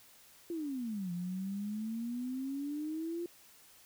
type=exponential two-way sweep; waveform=sine; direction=down then up; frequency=349.2 to 172.8 to 349.2 Hz; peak=-35 dBFS; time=0.5-3.26 s; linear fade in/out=2 ms; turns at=1.12 s; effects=white hiss -60 dBFS RMS until 3.85 s